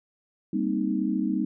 sine chord, C minor seventh, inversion second, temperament equal with one note detuned, 198.39 / 233.1 / 261.6 / 311.1 Hz, G3 / Bb3 / C4 / Eb4, +21 / 0 / 0 / 0 cents, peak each -28 / -30 / -30 / -28 dBFS, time 0.53-1.45 s, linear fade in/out 5 ms, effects none

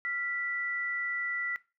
sine tone pair together, 1382.7 / 1969 Hz, F6 / B6, -18 / -6 cents, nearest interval tritone, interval 612 cents, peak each -38 / -31 dBFS, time 0.05-1.56 s, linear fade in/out 0 ms, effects noise-tail reverb RT60 0.3 s tail -19 dB re dry

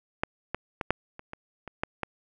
clicks, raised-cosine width 0.5 ms, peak -10 / -14 / -15 / -7 / -26 / -23 / -24 / -12 / -14 dBFS, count 9, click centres 0.235 / 0.546 / 0.812 / 0.906 / 1.194 / 1.334 / 1.677 / 1.835 / 2.033 s, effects none

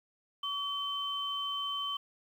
sine tone pair together, 1137 / 3083 Hz, C#6 / G7, +44 / -29 cents, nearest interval octave + perfect fourth, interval 1727 cents, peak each -37 / -34 dBFS, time 0.43-1.97 s, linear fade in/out 5 ms, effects 10-bit

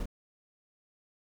brown noise with echo, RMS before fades -33 dBFS, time 0-0.03 s, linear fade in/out 2 ms, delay 27 ms, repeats 1, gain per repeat -4 dB, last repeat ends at 0.057 s, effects none

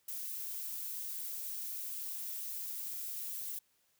violet noise, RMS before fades -41 dBFS, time 0.08-3.59 s, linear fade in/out 5 ms, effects white hiss -74 dBFS RMS until 3.99 s

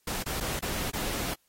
pink noise with dropouts, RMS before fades -33 dBFS, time 0.07-1.34 s, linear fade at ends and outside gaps 5 ms, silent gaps 0.228-0.26 / 0.402-0.406 / 0.593-0.623 / 0.904-0.933 s, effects white hiss -70 dBFS RMS until 1.48 s + AAC 48 kbps

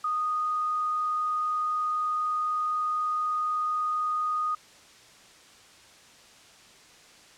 sine tone, 1238 Hz, D#6, 9 cents flat, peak -25 dBFS, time 0.04-4.55 s, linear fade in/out 5 ms, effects white hiss -53 dBFS RMS until 7.37 s + low-pass 7000 Hz 12 dB/octave

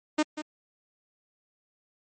sawtooth tone with echo, 305.3 Hz, D#4, 33 cents flat, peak -17 dBFS, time 0.18-0.23 s, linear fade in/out 10 ms, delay 190 ms, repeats 1, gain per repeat -11 dB, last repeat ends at 0.42 s, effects MP3 32 kbps

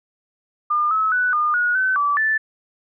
sine tone with pitch steps, 1206 / 1293 / 1487 / 1214 / 1451 / 1523 / 1156 / 1757 Hz, D6 / E6 / F#6 / D#6 / F#6 / F#6 / D6 / A6, +46 / -34 / +8 / -43 / -34 / +50 / -28 / -3 cents, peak -16 dBFS, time 0.7-2.38 s, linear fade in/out 10 ms, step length 210 ms, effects none

